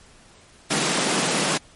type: high-pass noise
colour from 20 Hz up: pink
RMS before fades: -22 dBFS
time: 0.7-1.58 s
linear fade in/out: 10 ms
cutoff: 140 Hz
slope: 96 dB/octave
effects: pink hiss -51 dBFS RMS until 1.75 s + MP3 48 kbps